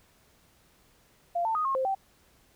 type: tone with pitch steps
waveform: sine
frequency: 692 / 893 / 1243 / 1078 / 525 / 776 Hz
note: F5 / A5 / D#6 / C#6 / C5 / G5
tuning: -16 / +25 / -2 / -49 / +6 / -18 cents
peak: -25 dBFS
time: 1.35-1.95 s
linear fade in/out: 10 ms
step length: 100 ms
effects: pink hiss -63 dBFS RMS until 2.55 s